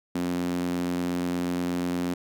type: tone with high-pass filter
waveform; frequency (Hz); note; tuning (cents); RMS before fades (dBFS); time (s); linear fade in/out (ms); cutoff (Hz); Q
sawtooth; 88.4; F2; +22; -28; 0.15-2.14; 5; 230; 5.2
effects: none